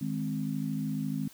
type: chord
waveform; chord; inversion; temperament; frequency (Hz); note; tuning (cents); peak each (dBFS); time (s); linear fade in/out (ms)
sine; Ab major; second; equal; 155.56 / 207.7 / 261.6; Eb3 / Ab3 / C4; 0 / 0 / 0; -34; 0.01-1.28; 5
effects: white hiss -55 dBFS RMS until 1.33 s